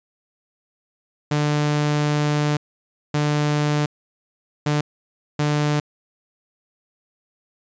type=tone bursts at uneven times; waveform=sawtooth; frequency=148.4 Hz; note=D3; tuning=18 cents sharp; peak=-14 dBFS; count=4; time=1.31-2.57 / 3.14-3.86 / 4.66-4.81 / 5.39-5.8 s; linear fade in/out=5 ms; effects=resampled to 16000 Hz